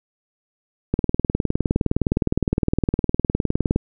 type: click train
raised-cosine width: 3 ms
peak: -5 dBFS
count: 56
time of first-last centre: 0.94-3.761 s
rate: 19.5 Hz
effects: none